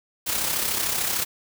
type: noise with amplitude modulation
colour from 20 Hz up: white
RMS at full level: -23 dBFS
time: 0.26-1.25 s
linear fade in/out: 20 ms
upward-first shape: sine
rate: 33.4 Hz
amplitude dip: 50%
effects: none